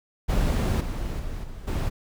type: noise with level steps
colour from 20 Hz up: brown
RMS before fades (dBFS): -21 / -29 / -33 / -39 / -25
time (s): 0.28-1.9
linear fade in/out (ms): 20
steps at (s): 0.8 / 1.19 / 1.43 / 1.67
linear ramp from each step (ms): 10
effects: none